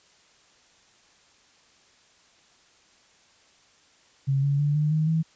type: tone with pitch steps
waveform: sine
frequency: 136.6 / 141.17 / 145.9 / 150.78 / 155.83 / 161.04 Hz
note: C#3 / C#3 / D3 / D3 / D#3 / E3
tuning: -25 / +32 / -11 / +46 / +3 / -40 cents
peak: -20 dBFS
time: 4.27-5.23 s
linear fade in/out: 20 ms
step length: 160 ms
effects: white hiss -59 dBFS RMS until 5.35 s + resampled to 16000 Hz